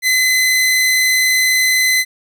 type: tone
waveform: sawtooth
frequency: 2031 Hz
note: B6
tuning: 48 cents sharp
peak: -8 dBFS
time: 0.02-2.05 s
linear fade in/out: 50 ms
effects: none